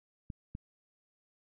clicks, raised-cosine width 5 ms, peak -28 dBFS, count 2, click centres 0.302 / 0.551 s, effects none

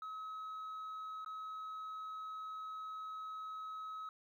sine tone with dropouts, 1281 Hz, E6, 50 cents flat, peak -40 dBFS, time 0.02-4.09 s, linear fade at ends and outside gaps 2 ms, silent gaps 1.247-1.261 s, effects tanh soft clip ceiling -42 dBFS + 13-bit

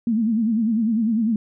sine tone with vibrato, 223.3 Hz, A3, 26 cents sharp, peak -17 dBFS, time 0.07-1.36 s, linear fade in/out 2 ms, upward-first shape sine, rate 10 Hz, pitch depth 110 cents each way, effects none

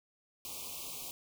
white band-stop noise, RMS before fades -43 dBFS, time 0.45-1.11 s, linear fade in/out 0 ms, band 1200 to 2300 Hz, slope 96 dB/octave, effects none

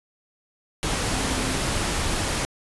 sine tone in noise, 260 Hz, C4, 11 cents flat, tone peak -32 dBFS, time 1.11-1.57 s, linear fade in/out 0 ms, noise pink, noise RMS -25 dBFS, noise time 0.83-2.45 s, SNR -10 dB, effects resampled to 24000 Hz

